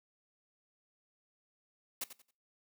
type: noise with echo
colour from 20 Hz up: white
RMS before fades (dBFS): -37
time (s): 2.01-2.04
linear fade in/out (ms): 5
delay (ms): 90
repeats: 3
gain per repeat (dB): -12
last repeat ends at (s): 2.31
effects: noise-tail reverb RT60 0.3 s tail -18 dB re dry + high-pass 200 Hz 12 dB/octave

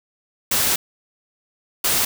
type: noise bursts at uneven times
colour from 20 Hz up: white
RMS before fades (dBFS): -19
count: 2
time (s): 0.51-0.76 / 1.84-2.05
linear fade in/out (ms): 5
effects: none

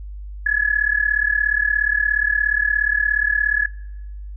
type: tone with amplitude modulation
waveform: sine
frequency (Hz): 1697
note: G#6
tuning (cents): +37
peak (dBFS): -12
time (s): 0.46-3.66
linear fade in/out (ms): 5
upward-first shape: sine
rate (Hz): 37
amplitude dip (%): 90
effects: noise-tail reverb RT60 0.9 s tail -21 dB re dry + added 50 Hz sine -30 dBFS peak until 4.36 s

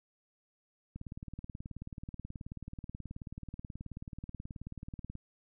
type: click train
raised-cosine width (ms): 5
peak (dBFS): -30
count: 79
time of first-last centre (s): 0.96-5.154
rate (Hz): 18.6
effects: none

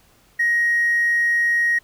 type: tone with hard clipping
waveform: sine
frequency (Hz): 1882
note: A#6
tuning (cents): +16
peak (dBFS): -16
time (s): 0.39-1.79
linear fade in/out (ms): 10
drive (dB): 1
effects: pink hiss -56 dBFS RMS until 1.83 s

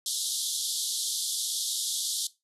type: band-pass noise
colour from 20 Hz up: pink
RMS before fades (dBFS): -31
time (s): 0.06-2.27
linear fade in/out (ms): 2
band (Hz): 3300 to 12000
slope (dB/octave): 96
effects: noise-tail reverb RT60 0.2 s tail -17 dB re dry

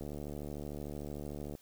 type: click train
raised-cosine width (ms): 2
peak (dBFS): -29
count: 114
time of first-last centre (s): 0.01-1.552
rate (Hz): 73.3
effects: white hiss -64 dBFS RMS until 1.61 s

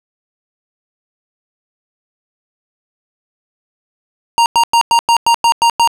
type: tone bursts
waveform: square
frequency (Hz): 932.3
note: A#5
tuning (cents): 0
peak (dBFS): -8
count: 9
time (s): 4.38-5.875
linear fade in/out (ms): 0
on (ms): 79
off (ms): 98
effects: low-pass 10000 Hz 12 dB/octave

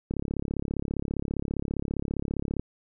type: click train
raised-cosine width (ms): 3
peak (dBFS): -17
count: 88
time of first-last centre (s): 0.11-2.596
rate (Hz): 35
effects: none

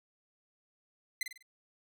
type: tone with echo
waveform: sawtooth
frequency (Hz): 2044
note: C7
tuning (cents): -41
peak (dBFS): -27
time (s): 1.21-1.23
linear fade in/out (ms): 2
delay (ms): 49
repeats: 4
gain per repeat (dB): -7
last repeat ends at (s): 1.426
effects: none

